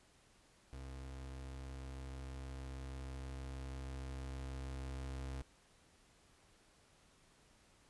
35% pulse tone with level ramp, 66.3 Hz, C2, 23 cents sharp, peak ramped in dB -45 to -40 dBFS, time 0.73-5.42 s, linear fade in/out 0 ms, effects pink hiss -68 dBFS RMS until 7.89 s + resampled to 24000 Hz

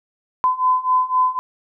sine beating tone pair, 1014 / 1017.9 Hz, B5 / C6, +45 / -48 cents, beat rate 3.9 Hz, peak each -19 / -17 dBFS, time 0.44-1.39 s, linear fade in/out 0 ms, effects none

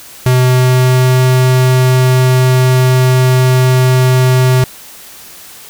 square tone with pitch glide, 127.1 to 128.28 Hz, C3 to C3, -50 to -34 cents, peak -7 dBFS, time 0.26-4.64 s, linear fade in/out 2 ms, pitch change +16 cents, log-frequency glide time 0.47-1.21 s, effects white hiss -34 dBFS RMS until 5.69 s

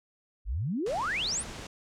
sine exponential sweep, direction up, 43.65 to 10480 Hz, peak -28 dBFS, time 0.45-1.44 s, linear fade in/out 50 ms
pink low-pass noise, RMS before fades -42 dBFS, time 0.86-1.67 s, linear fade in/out 5 ms, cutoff 8100 Hz, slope 24 dB/octave
effects none

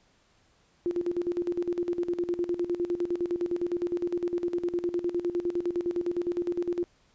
sine tone with tremolo, 349.2 Hz, F4, in tune, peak -24 dBFS, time 0.86-6.84 s, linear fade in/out 0 ms, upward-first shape square, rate 9.8 Hz, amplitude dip 75%, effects pink hiss -65 dBFS RMS until 7.14 s + resampled to 16000 Hz

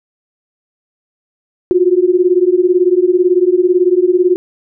sine beating tone pair, 352 / 370 Hz, F4 / F#4, +14 / 0 cents, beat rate 18 Hz, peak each -11 dBFS, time 1.71-4.36 s, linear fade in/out 0 ms, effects none

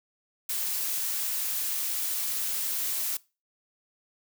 blue noise, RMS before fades -30 dBFS, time 0.49-3.17 s, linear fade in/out 5 ms, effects noise-tail reverb RT60 0.3 s tail -22 dB re dry

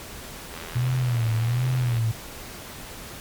click train, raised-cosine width 0.3 ms, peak -21 dBFS, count 120, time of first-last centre 0.54-1.981 s, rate 82.6 Hz
sine tone with vibrato, 120 Hz, B2, 49 cents flat, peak -20 dBFS, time 0.75-2.12 s, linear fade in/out 10 ms, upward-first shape sine, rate 1.3 Hz, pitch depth 120 cents each way
effects pink hiss -39 dBFS RMS until 3.2 s + MP3 96 kbps

